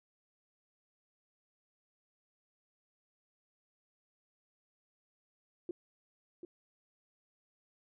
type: tone with echo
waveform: sine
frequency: 350 Hz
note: F4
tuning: 4 cents sharp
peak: -35 dBFS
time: 5.69-5.71 s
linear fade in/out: 2 ms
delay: 740 ms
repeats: 1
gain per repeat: -8 dB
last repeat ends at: 6.45 s
effects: none